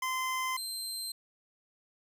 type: tone pair in turn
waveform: 25% pulse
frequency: 1034 / 4136 Hz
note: C6 / C8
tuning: -21 / -21 cents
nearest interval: 2 octaves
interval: 2400 cents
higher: second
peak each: -27 / -31 dBFS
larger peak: first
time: 0.02-0.57 / 0.57-1.12 s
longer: neither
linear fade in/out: 5 ms
effects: none